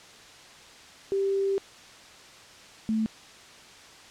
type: tone pair in turn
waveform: sine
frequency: 392 / 220 Hz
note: G4 / A3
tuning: 0 / 0 cents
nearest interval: minor seventh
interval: 1000 cents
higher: first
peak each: -23 dBFS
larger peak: neither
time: 1.12-1.58 / 2.89-3.06 s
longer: first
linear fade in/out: 0 ms
effects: white hiss -49 dBFS RMS until 4.1 s + low-pass 6000 Hz 12 dB/octave